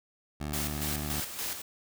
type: tone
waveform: 15% pulse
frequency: 74.2 Hz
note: D2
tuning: 18 cents sharp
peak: -27 dBFS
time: 0.4-1.21 s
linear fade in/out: 10 ms
type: noise with tremolo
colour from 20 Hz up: white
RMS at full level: -34 dBFS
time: 0.53-1.62 s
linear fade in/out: 5 ms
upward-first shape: square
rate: 3.5 Hz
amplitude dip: 55%
effects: none